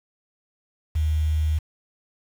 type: tone with quantisation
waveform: sine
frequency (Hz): 77.4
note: D#2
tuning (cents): -9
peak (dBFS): -19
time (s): 0.95-1.59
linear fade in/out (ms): 10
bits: 7
effects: none